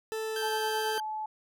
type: tone with pitch glide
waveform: 40% pulse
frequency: 440 to 436 Hz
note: A4 to A4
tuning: 0 to -16 cents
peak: -31 dBFS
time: 0.12-0.98 s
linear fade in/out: 0 ms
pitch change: -16 cents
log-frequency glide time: 0.25-0.59 s
type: tone with vibrato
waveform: 20% pulse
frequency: 1568 Hz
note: G6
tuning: in tune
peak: -29 dBFS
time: 0.36-1 s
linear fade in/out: 2 ms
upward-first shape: sine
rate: 9.4 Hz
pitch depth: 12 cents each way
type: tone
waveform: sine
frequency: 863 Hz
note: A5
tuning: 34 cents flat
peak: -32 dBFS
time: 0.42-1.26 s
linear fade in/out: 5 ms
effects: none